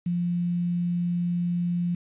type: tone with quantisation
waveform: sine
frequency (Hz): 174.61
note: F3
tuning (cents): 0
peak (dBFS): -23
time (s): 0.06-1.95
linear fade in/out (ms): 5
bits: 8
effects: resampled to 8000 Hz